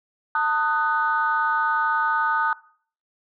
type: chord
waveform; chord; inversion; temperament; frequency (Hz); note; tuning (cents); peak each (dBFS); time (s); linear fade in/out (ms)
sine; D# diminished; second; just; 896 / 1244.5 / 1493.4; A5 / D#6 / F#6; +31 / 0 / +16; -23; 0.35-2.53; 2
effects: noise-tail reverb RT60 0.5 s tail -20 dB re dry + tanh soft clip ceiling -10 dBFS